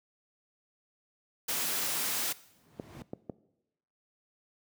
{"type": "noise", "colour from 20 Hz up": "white", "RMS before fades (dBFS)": -32, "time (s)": [1.48, 2.33], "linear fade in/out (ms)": 10}
{"type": "noise with exponential growth", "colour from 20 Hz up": "brown", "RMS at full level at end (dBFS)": -37, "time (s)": [2.28, 3.02], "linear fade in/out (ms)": 1, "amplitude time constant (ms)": 160}
{"type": "clicks", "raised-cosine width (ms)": 2, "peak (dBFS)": -22, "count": 3, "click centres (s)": [2.798, 3.134, 3.297]}
{"effects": ["noise-tail reverb RT60 0.9 s tail -19 dB re dry", "high-pass 150 Hz 12 dB/octave"]}